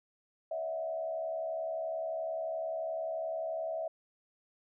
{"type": "tone with frequency modulation", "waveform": "sine", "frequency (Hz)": 650, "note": "E5", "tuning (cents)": -24, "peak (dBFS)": -33, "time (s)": [0.51, 3.88], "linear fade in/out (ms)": 5, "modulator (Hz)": 71.5, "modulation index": 0.66, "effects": []}